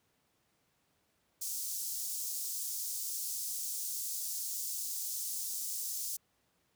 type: high-pass noise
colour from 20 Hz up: pink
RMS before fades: -38 dBFS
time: 1.41-6.17 s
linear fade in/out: 10 ms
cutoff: 5800 Hz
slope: 24 dB/octave
effects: pink hiss -75 dBFS RMS until 6.75 s + high-pass 80 Hz 12 dB/octave